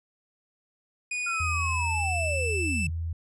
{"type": "tone with pitch glide", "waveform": "45% pulse", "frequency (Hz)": [2467, 2644], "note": ["D#7", "E7"], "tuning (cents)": [-15, 5], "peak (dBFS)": -28, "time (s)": [1.11, 2.87], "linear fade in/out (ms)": 5, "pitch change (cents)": 120, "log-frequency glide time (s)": [1.23, 1.99]}
{"type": "linear sweep", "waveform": "sine", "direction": "down", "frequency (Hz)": [1400, 132.9], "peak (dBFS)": -30, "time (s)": [1.26, 2.9], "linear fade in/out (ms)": 10}
{"type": "tone", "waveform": "sine", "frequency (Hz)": 82.7, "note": "E2", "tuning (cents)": 6, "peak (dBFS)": -28, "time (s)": [1.4, 3.13], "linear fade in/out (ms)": 5}
{"effects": ["resampled to 24000 Hz"]}